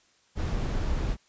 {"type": "noise", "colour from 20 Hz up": "brown", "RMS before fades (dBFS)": -28, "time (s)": [0.35, 1.17], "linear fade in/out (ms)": 50, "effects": ["white hiss -64 dBFS RMS until 1.28 s", "resampled to 16000 Hz"]}